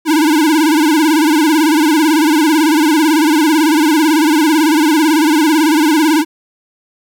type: tone with vibrato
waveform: square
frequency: 309.6 Hz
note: D#4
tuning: 9 cents flat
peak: -9 dBFS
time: 0.05-6.25 s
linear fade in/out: 50 ms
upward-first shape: sine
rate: 18 Hz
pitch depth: 120 cents each way
effects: 8-bit